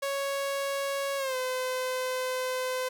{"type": "tone with pitch glide", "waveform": "sawtooth", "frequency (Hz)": [554.4, 511.3], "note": ["C#5", "C5"], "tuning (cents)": [0, -40], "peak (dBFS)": -25, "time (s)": [0.02, 2.89], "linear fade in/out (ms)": 10, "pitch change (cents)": -140, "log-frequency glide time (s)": [1.17, 1.36], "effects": []}